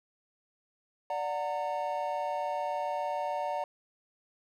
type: chord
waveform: triangle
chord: D augmented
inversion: none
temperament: just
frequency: 587.3 / 734.2 / 917.7 Hz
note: D5 / F#5 / A#5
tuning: 0 / -14 / -27 cents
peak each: -33 dBFS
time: 1.1-3.64 s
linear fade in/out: 2 ms
effects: none